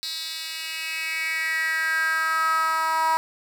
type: tone with high-pass filter sweep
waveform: 10% pulse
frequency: 321.1 Hz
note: E4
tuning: 45 cents flat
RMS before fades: -25 dBFS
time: 0.03-3.17 s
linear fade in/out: 0 ms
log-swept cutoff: 3900 to 950 Hz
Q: 5.5
effects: none